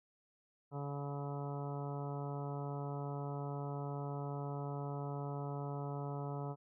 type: harmonic tone with a mistuned harmonic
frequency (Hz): 142.4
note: C#3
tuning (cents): +47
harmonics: 1 / 2 / 3 / 4 / 5 / 6 / 7 / 8 / 9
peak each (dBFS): -40 / -49 / -47 / -51 / -49 / -53 / -52 / -61 / -54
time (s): 0.71-6.56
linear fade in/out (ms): 50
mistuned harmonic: 7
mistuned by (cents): -15
effects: none